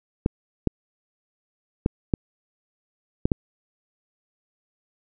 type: clicks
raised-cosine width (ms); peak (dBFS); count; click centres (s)
3; -6; 6; 0.261 / 0.673 / 1.861 / 2.138 / 3.255 / 3.318
effects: none